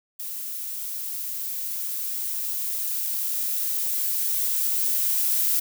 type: noise with level ramp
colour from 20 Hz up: violet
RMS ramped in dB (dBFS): -33 to -22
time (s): 0.19-5.6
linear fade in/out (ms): 10
effects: none